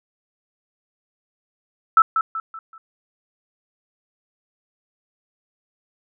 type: tone with echo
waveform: sine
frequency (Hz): 1318.5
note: E6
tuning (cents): 0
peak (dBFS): -8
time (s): 1.97-2.02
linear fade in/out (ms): 2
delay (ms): 190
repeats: 4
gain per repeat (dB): -8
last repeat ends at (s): 2.78
effects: none